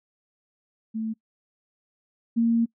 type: tone pair in turn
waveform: sine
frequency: 221.4 / 231.1 Hz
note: A3 / A#3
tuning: +11 / -15 cents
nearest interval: minor second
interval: 74 cents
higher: second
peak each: -26 / -18 dBFS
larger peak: second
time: 0.94-1.14 / 2.36-2.66 s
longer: second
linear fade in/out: 20 ms
effects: noise-tail reverb RT60 0.1 s tail -24 dB re dry